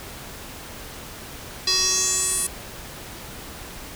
square tone with band-pass filter sweep, 374.1 Hz, F#4, 19 cents sharp, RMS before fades -22 dBFS, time 1.67-2.47 s, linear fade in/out 5 ms, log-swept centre 4700 to 10000 Hz, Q 5, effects pink hiss -38 dBFS RMS until 3.95 s

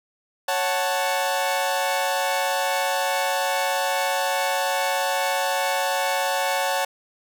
sawtooth chord, F# minor, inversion second, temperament equal, 554.4 / 740 / 880 Hz, C#5 / F#5 / A5, 0 / 0 / 0 cents, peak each -22 dBFS, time 0.48-6.85 s, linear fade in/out 5 ms, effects none

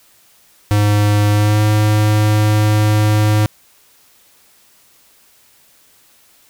square tone with pitch glide, 103.83 to 106.2 Hz, G#2 to G#2, 0 to +39 cents, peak -11 dBFS, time 0.71-3.46 s, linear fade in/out 0 ms, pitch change +39 cents, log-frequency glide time 1.3-1.63 s, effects white hiss -51 dBFS RMS until 6.49 s

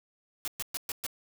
white noise bursts, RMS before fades -34 dBFS, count 5, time 0.45-1.065 s, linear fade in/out 0 ms, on 27 ms, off 120 ms, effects none

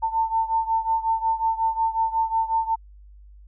sine beating tone pair, 896 / 901.5 Hz, A5 / A5, +31 / +42 cents, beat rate 5.5 Hz, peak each -22 / -25 dBFS, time 0.02-2.76 s, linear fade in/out 20 ms, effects added 50 Hz sine -44 dBFS peak until 3.47 s

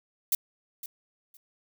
violet noise with echo, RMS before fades -24 dBFS, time 0.32-0.35 s, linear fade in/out 2 ms, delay 510 ms, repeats 2, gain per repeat -15 dB, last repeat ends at 1.37 s, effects none

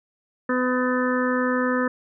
harmonic tone, 252 Hz, B3, 35 cents sharp, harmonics 1 / 2 / 4 / 5 / 6 / 7, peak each -23 / -25 / -31 / -29 / -32 / -29 dBFS, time 0.49-1.88 s, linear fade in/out 5 ms, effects none

